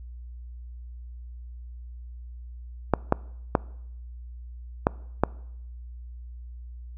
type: clicks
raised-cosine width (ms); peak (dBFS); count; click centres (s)
1; -4; 5; 2.937 / 3.124 / 3.552 / 4.869 / 5.236
effects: noise-tail reverb RT60 0.8 s tail -23 dB re dry + added 60 Hz sine -38 dBFS peak until 6.97 s